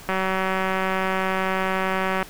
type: click train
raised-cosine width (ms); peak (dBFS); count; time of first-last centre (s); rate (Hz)
0.5; -9; 405; 0.09-2.228; 189
effects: pink hiss -43 dBFS RMS until 2.29 s